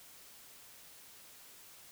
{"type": "silence", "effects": ["white hiss -56 dBFS RMS until 1.91 s"]}